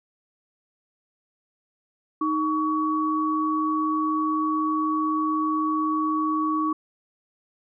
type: tone pair together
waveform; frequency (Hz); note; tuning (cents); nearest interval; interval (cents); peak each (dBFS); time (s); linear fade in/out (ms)
sine; 311.1 / 1127; D#4 / C#6; 0 / +28; octave + minor seventh; 2228; -24; 2.21-6.73; 5
effects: none